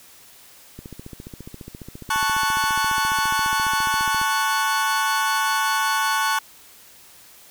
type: click train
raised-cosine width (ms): 3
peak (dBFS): -23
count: 51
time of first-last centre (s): 0.79-4.215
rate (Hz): 14.6
type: chord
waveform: 40% pulse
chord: F# minor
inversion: first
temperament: equal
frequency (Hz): 880 / 1108.7 / 1480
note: A5 / C#6 / F#6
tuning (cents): 0 / 0 / 0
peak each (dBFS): -23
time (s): 2.1-6.39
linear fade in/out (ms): 5
effects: white hiss -48 dBFS RMS until 7.5 s